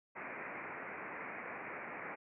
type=low-pass noise; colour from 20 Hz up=white; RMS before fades=-45 dBFS; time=0.15-2.16 s; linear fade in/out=20 ms; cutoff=2400 Hz; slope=96 dB/octave; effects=high-pass 200 Hz 12 dB/octave